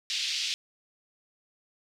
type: band-pass noise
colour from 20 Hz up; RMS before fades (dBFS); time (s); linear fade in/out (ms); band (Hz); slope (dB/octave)
white; -31; 0.1-0.54; 0; 2600 to 4900; 24
effects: none